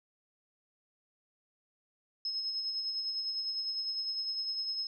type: tone with tremolo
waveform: sine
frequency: 5170 Hz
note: E8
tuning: 34 cents flat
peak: -31 dBFS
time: 2.25-4.87 s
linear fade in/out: 2 ms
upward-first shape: sine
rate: 9.9 Hz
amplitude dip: 40%
effects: none